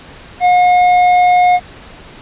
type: tone with hard clipping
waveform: triangle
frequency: 720 Hz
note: F#5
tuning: 47 cents flat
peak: -8 dBFS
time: 0.4-1.6 s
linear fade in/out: 50 ms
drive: 10 dB
effects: pink hiss -36 dBFS RMS until 2.21 s + resampled to 8000 Hz